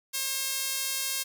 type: tone with high-pass filter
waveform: sawtooth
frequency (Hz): 536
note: C5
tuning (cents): +42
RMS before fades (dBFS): -31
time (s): 0.13-1.24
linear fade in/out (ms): 20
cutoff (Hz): 4200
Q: 0.52
effects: none